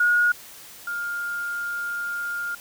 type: tone pair in turn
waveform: sine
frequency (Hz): 1442 / 1408.3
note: F#6 / F6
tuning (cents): -45 / +14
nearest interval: unison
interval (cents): 41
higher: first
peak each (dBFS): -16 / -26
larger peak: first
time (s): 0-0.32 / 0.87-2.55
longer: second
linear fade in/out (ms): 5
effects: white hiss -44 dBFS RMS until 2.6 s